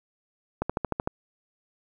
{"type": "click train", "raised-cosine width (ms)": 1, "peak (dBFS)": -12, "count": 7, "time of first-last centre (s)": [0.62, 1.075], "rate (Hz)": 13.2, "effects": ["9-bit"]}